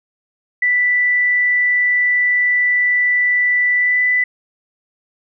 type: tone with pitch glide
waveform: sine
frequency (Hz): 1975.5 to 1990.4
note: B6 to B6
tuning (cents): 0 to +13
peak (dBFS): -12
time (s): 0.62-4.24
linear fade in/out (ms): 5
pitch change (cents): +13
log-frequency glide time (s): 3.76-4
effects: none